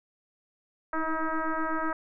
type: tone with frequency modulation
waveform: sine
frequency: 640 Hz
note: D#5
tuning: 49 cents sharp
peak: -26 dBFS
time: 0.93-1.93 s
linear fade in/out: 2 ms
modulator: 318 Hz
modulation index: 3
effects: none